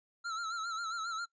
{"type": "tone with vibrato", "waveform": "square", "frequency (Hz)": 1346, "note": "E6", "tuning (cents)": 36, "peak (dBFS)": -36, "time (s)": [0.24, 1.26], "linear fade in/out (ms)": 20, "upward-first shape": "sine", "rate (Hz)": 7.4, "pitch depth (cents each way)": 75, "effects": ["noise-tail reverb RT60 0.1 s tail -22 dB re dry", "resampled to 16000 Hz"]}